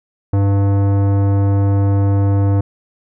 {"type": "tone with tanh clipping", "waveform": "sine", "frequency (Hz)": 99.3, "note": "G2", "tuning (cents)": 23, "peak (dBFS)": -13, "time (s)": [0.33, 2.61], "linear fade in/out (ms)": 5, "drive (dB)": 17, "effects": []}